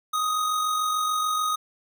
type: tone with amplitude modulation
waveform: square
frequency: 1249 Hz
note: D#6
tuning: 6 cents sharp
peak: -22 dBFS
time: 0.13-1.56 s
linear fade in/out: 10 ms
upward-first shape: sine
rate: 46.8 Hz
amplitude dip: 35%
effects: none